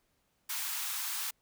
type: high-pass noise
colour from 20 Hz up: white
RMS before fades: -36 dBFS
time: 0.49-1.31 s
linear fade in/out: 10 ms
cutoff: 840 Hz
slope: 48 dB/octave
effects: pink hiss -75 dBFS RMS until 1.41 s